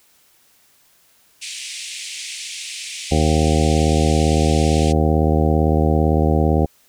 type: band-pass noise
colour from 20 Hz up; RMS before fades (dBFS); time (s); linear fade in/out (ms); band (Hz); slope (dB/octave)
pink; -31; 1.41-4.93; 20; 2200 to 9400; 48
type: harmonic tone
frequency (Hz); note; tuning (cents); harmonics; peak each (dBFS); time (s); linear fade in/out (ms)
77.78; D#2; 0; 1 / 2 / 3 / 4 / 5 / 6 / 7 / 9 / 10; -17 / -20 / -22 / -23 / -24 / -25 / -25 / -27 / -27; 3.11-6.66; 10
effects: white hiss -56 dBFS RMS until 6.88 s